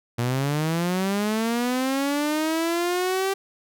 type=linear sweep; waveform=sawtooth; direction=up; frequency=116.54 to 392 Hz; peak=-18 dBFS; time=0.18-3.34 s; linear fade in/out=10 ms; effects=none